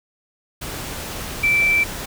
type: tone in noise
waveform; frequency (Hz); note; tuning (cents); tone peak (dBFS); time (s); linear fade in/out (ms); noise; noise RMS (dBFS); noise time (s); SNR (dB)
sine; 2334; D7; -11; -14; 1.43-1.84; 10; pink; -30; 0.61-2.06; +13
effects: none